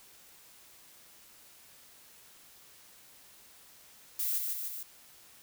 violet noise with echo, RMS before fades -32 dBFS, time 4.19-4.38 s, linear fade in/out 5 ms, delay 150 ms, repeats 3, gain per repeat -3 dB, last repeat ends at 4.83 s, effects white hiss -57 dBFS RMS until 5.42 s

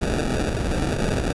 pink noise with sample-and-hold, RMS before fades -23 dBFS, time 0.01-1.33 s, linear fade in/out 20 ms, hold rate 1050 Hz, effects resampled to 24000 Hz

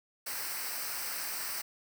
white noise with comb filter, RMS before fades -37 dBFS, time 0.26-1.62 s, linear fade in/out 10 ms, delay 0.29 ms, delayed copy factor -0.7, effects none

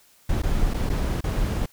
brown noise with dropouts, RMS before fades -23 dBFS, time 0.29-1.66 s, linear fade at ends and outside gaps 5 ms, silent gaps 0.421-0.433 / 0.738-0.742 / 0.893-0.899 / 1.208-1.239 s, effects white hiss -57 dBFS RMS until 1.72 s

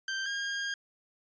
sawtooth tone pair in turn, 1568 / 1617.7 Hz, G6 / G#6, 0 / -46 cents, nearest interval minor second, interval 54 cents, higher second, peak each -28 dBFS, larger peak neither, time 0.08-0.26 / 0.26-0.74 s, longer second, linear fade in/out 2 ms, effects resampled to 16000 Hz

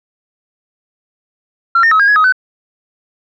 sine tone with pitch steps, 1366 / 1824 / 1281 / 1622 / 1675 / 1261 / 1511 Hz, F6 / A#6 / E6 / G#6 / G#6 / D#6 / F#6, -39 / -38 / -50 / -41 / +14 / +23 / +36 cents, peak -5 dBFS, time 1.75-2.324 s, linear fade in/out 5 ms, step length 82 ms, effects tanh soft clip ceiling -4 dBFS

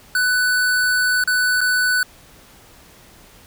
square tone with dropouts, 1493 Hz, F#6, 15 cents sharp, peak -16 dBFS, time 0.15-2.03 s, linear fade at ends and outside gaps 2 ms, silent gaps 1.239-1.275 / 1.607-1.613 s, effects pink hiss -47 dBFS RMS until 3.46 s

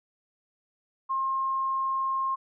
sine tone, 1067 Hz, C6, 34 cents sharp, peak -25 dBFS, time 1.09-2.36 s, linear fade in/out 20 ms, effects none

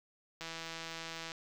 click train, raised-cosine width 0.2 ms, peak -25 dBFS, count 150, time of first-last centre 0.41-1.319 s, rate 164 Hz, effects 9-bit

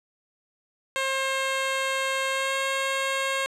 10% pulse tone with pitch glide, 534 to 539 Hz, C5 to C#5, +35 to -49 cents, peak -16 dBFS, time 0.96-3.46 s, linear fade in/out 0 ms, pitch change +16 cents, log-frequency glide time 2.3-2.55 s, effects low-pass 9000 Hz 12 dB/octave

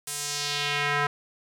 square tone with band-pass filter sweep, 145.2 Hz, D3, 19 cents flat, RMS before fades -28 dBFS, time 0.07-1.07 s, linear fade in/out 5 ms, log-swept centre 9900 to 1400 Hz, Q 1.5, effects none

